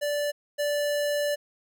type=tone pair in turn; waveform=square; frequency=584 / 584 Hz; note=D5 / D5; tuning=-10 / -10 cents; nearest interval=unison; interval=0 cents; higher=neither; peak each=-26 / -25 dBFS; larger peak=second; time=0.01-0.32 / 0.58-1.36 s; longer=second; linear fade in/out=20 ms; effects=none